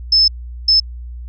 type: tone bursts at uneven times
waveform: sine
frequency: 5240 Hz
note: E8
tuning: 11 cents flat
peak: -8 dBFS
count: 2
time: 0.12-0.28 / 0.68-0.8 s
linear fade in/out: 5 ms
effects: added 60 Hz sine -27 dBFS peak until 1.28 s